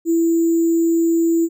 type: tone with sample-and-hold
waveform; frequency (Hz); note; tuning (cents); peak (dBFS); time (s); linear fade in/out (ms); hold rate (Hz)
sine; 332.3; E4; +14; -13; 0.05-1.49; 50; 7350
effects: none